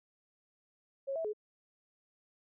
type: tone with pitch steps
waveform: sine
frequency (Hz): 546 / 652 / 423.4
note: C#5 / E5 / G#4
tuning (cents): -26 / -19 / +33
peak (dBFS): -33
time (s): 1.07-1.334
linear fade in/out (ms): 20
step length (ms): 88
effects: none